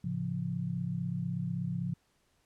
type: chord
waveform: sine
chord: A augmented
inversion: none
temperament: equal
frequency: 110 / 138.59 / 174.61 Hz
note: A2 / C#3 / E#3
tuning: 0 / 0 / 0 cents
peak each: -39 / -36 / -34 dBFS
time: 0.04-1.94 s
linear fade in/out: 5 ms
effects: pink hiss -72 dBFS RMS until 2.45 s + low-pass 11000 Hz 12 dB/octave